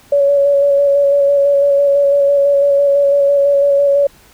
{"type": "tone with vibrato", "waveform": "sine", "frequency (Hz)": 564, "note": "C#5", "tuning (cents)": 30, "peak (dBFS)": -8, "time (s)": [0.12, 4.07], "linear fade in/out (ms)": 5, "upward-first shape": "square", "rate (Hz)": 6, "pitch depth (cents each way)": 15, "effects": ["pink hiss -46 dBFS RMS until 4.33 s"]}